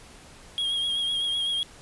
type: tone with vibrato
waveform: triangle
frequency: 3268 Hz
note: G#7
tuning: 29 cents flat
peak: -23 dBFS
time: 0.58-1.63 s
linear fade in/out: 0 ms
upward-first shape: triangle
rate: 7.9 Hz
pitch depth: 40 cents each way
effects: pink hiss -49 dBFS RMS until 1.81 s + resampled to 24000 Hz